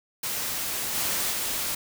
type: noise with level steps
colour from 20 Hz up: white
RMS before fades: -30 / -27 / -29 dBFS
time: 0.23-1.75 s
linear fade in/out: 5 ms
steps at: 0.94 / 1.3 s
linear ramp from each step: 20 ms
effects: none